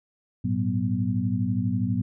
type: tone cluster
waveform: sine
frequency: 104 / 116.2 / 188.7 / 245.3 Hz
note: G#2 / A#2 / F#3 / B3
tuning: +3 / -5 / +34 / -12 cents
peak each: -28 dBFS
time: 0.44-2.02 s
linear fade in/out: 10 ms
effects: none